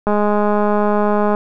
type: click train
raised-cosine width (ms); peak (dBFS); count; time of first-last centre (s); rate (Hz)
1; -4; 267; 0.07-1.349; 208
effects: none